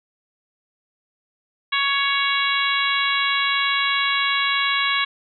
harmonic tone, 557 Hz, C#5, 8 cents sharp, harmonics 2 / 3 / 4 / 5 / 6 / 7, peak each -24 / -25 / -24 / -27 / -26 / -27 dBFS, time 1.72-5.05 s, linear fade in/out 10 ms, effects none

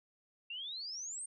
sine exponential sweep, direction up, 2695 to 8870 Hz, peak -40 dBFS, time 0.5-1.26 s, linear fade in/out 5 ms, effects none

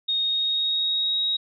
sine tone with pitch glide, 3719 to 3795 Hz, A#7 to A#7, -5 to +30 cents, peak -21 dBFS, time 0.08-1.37 s, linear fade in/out 10 ms, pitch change +35 cents, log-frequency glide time 0.19-1.19 s, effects none

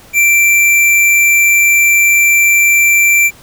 square tone, 2349 Hz, D7, in tune, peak -7 dBFS, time 0.13-3.31 s, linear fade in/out 50 ms, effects pink hiss -40 dBFS RMS until 3.42 s

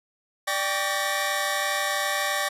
sawtooth tone cluster, 589 / 786 / 1135 / 1799 / 1906 Hz, D5 / G5 / C#6 / A6 / A#6, +5 / +4 / +41 / +38 / +38 cents, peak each -27 dBFS, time 0.47-2.49 s, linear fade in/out 10 ms, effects resampled to 32000 Hz

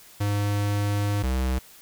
square tone pair in turn, 102.3 / 64.44 Hz, G#2 / C2, -26 / -26 cents, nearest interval minor sixth, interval 800 cents, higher first, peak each -23 dBFS, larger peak neither, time 0.2-1.23 / 1.23-1.59 s, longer first, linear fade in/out 10 ms, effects white hiss -50 dBFS RMS until 1.81 s

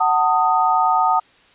sine chord, D# diminished, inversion first, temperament just, 746.7 / 896 / 1244.5 Hz, F#5 / A5 / D#6, +16 / +31 / 0 cents, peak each -18 dBFS, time 0-1.2 s, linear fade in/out 10 ms, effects white hiss -52 dBFS RMS until 1.54 s + resampled to 8000 Hz

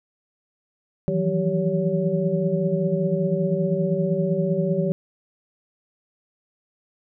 sine tone cluster, 161.5 / 171.7 / 186.8 / 389.5 / 563 Hz, E3 / F3 / F#3 / G4 / C#5, -35 / -29 / +17 / -11 / +27 cents, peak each -26 dBFS, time 1.08-4.92 s, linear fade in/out 0 ms, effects none

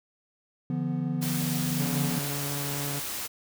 triangle chord, B diminished, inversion first, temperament equal with one note detuned, 146.83 / 171.22 / 246.9 Hz, D3 / F3 / B3, 0 / -34 / 0 cents, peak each -29 dBFS, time 0.7-2.19 s, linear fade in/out 2 ms
white noise, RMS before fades -34 dBFS, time 1.21-3.28 s, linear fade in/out 20 ms
sawtooth tone, 142.5 Hz, C#3, 48 cents sharp, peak -28 dBFS, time 1.79-3 s, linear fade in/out 10 ms
effects none

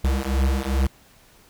square beating tone pair, 65.41 / 67.91 Hz, C2 / C#2, 0 / -35 cents, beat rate 2.5 Hz, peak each -23 dBFS, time 0.04-0.87 s, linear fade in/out 5 ms, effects pink hiss -54 dBFS RMS until 1.49 s

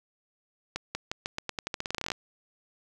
accelerating click train, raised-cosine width 0.2 ms, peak -14 dBFS, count 20, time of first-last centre 0.76-2.118 s, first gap 190 ms, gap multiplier 0.87, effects none

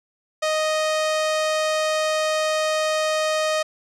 sawtooth tone with low-pass filter, 622.3 Hz, D#5, in tune, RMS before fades -22 dBFS, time 0.42-3.63 s, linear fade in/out 10 ms, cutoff 7400 Hz, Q 0.94, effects none

